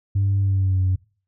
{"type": "tone with pitch glide", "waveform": "sine", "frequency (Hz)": [98.7, 93.16], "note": ["G2", "F#2"], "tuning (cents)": [12, 12], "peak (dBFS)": -15, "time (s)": [0.15, 0.96], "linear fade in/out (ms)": 10, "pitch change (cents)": -100, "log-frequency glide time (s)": [0.4, 0.81], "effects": ["noise-tail reverb RT60 0.4 s tail -23 dB re dry", "tanh soft clip ceiling -14 dBFS"]}